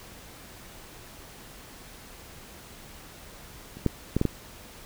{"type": "clicks", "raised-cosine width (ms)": 3, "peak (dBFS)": [-28, -9, -10, -10, -10], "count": 5, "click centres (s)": [3.77, 3.863, 4.166, 4.214, 4.253], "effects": ["pink hiss -47 dBFS RMS until 4.85 s"]}